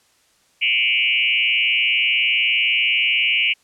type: tone with frequency modulation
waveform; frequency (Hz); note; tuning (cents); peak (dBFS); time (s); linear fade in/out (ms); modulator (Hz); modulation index
sine; 2591; E7; -30; -15; 0.61-3.54; 20; 121; 3.1
effects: white hiss -59 dBFS RMS until 3.63 s + low-pass 9000 Hz 12 dB/octave